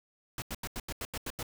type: noise bursts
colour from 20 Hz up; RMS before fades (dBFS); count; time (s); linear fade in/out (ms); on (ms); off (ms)
pink; -37; 9; 0.38-1.429; 2; 41; 85
effects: none